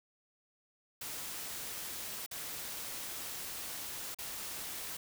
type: noise with dropouts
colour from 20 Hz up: white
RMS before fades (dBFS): -42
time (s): 1.01-4.97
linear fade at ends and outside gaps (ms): 5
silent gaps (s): 2.263-2.311 / 4.146-4.186
effects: none